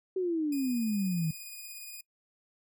sine exponential sweep, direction down, 382.4 to 155.56 Hz, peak -27 dBFS, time 0.16-1.31 s, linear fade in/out 5 ms
5% pulse tone with tremolo, 2471 Hz, D#7, 13 cents flat, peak -31 dBFS, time 0.52-2.01 s, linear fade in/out 5 ms, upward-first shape triangle, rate 17 Hz, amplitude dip 30%
effects noise-tail reverb RT60 0.1 s tail -23 dB re dry

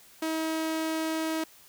sawtooth tone, 319.4 Hz, D#4, 45 cents sharp, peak -24 dBFS, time 0.22-1.44 s, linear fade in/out 5 ms, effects white hiss -55 dBFS RMS until 1.68 s

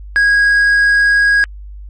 triangle tone, 1647 Hz, G#6, 15 cents flat, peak -6 dBFS, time 0.16-1.44 s, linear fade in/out 0 ms, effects added 50 Hz sine -28 dBFS peak until 1.89 s + MP3 32 kbps

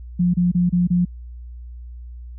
sine tone bursts, 177.1 Hz, F3, 24 cents sharp, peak -14 dBFS, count 5, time 0.19-1.052 s, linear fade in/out 10 ms, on 150 ms, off 28 ms, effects added 60 Hz sine -33 dBFS peak until 2.38 s

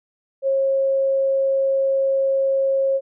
sine tone, 541 Hz, C#5, 42 cents flat, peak -16 dBFS, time 0.42-3.01 s, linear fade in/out 50 ms, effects none

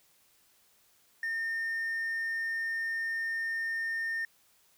triangle tone, 1820 Hz, A#6, 42 cents flat, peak -28 dBFS, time 1.23-4.25 s, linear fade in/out 2 ms, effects tanh soft clip ceiling -25 dBFS + white hiss -66 dBFS RMS until 4.77 s

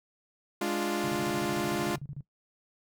sawtooth chord, D diminished, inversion second, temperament equal, 207.7 / 293.7 / 349.2 Hz, Ab3 / D4 / F4, 0 / 0 / 0 cents, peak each -30 / -30 / -27 dBFS, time 0.61-1.96 s, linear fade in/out 5 ms
sine tone bursts, 142.9 Hz, D3, 47 cents flat, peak -35 dBFS, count 16, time 1.04-2.207 s, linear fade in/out 0 ms, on 42 ms, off 33 ms
effects noise-tail reverb RT60 0.1 s tail -18 dB re dry

